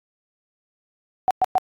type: tone bursts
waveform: sine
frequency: 750 Hz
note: F#5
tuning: 23 cents sharp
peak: -14 dBFS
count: 3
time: 1.28-1.581 s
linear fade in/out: 0 ms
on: 27 ms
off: 110 ms
effects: AAC 64 kbps